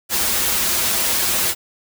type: noise with comb filter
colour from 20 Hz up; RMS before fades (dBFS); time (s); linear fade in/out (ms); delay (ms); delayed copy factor
white; -19; 0.09-1.55; 50; 6.9; -1
effects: none